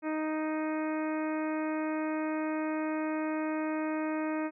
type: harmonic tone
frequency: 311.1 Hz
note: D#4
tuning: in tune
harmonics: 1 / 2 / 3 / 4 / 5 / 6 / 7 / 8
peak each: -31 / -37 / -41 / -43 / -45 / -47 / -48 / -49 dBFS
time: 0.02-4.51 s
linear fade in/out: 50 ms
effects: none